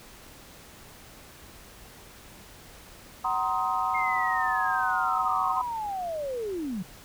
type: chord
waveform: sine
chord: C half-diminished seventh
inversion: second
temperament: just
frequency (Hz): 753.5 / 941.9 / 1046.5 / 1255.8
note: Gb5 / Bb5 / C6 / Eb6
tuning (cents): +31 / +18 / 0 / +16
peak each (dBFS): -30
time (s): 3.24-5.62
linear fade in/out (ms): 10
type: linear sweep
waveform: sine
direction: down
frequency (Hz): 2140 to 170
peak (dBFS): -29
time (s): 3.94-6.83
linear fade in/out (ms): 10
effects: pink hiss -49 dBFS RMS until 7.04 s